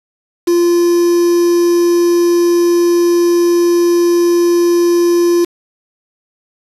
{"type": "tone with quantisation", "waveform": "triangle", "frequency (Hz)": 346.2, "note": "F4", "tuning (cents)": -15, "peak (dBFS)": -6, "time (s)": [0.47, 5.45], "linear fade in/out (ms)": 10, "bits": 4, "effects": ["resampled to 32000 Hz"]}